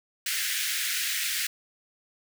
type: high-pass noise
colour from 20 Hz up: pink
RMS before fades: -29 dBFS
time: 0.26-1.47 s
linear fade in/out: 5 ms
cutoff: 1600 Hz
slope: 48 dB/octave
effects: none